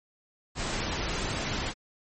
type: noise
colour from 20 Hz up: pink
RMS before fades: -31 dBFS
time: 0.55-1.74 s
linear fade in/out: 50 ms
effects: MP3 32 kbps